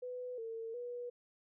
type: tone with pitch steps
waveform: sine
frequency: 498.3 / 452.8 / 485.8 Hz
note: B4 / A4 / B4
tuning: +15 / +50 / -29 cents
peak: -40 dBFS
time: 0.02-1.1 s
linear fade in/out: 10 ms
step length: 360 ms
effects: none